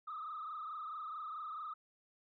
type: tone with frequency modulation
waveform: sine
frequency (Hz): 1244.5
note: D#6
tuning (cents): 0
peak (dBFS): -40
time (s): 0.07-1.74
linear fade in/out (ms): 10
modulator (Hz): 24.6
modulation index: 2.4
effects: tanh soft clip ceiling -37 dBFS